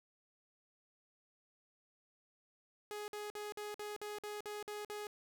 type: tone bursts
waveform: sawtooth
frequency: 417.6 Hz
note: G#4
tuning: 10 cents sharp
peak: -38 dBFS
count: 10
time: 2.91-5.069 s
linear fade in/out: 0 ms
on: 170 ms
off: 51 ms
effects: none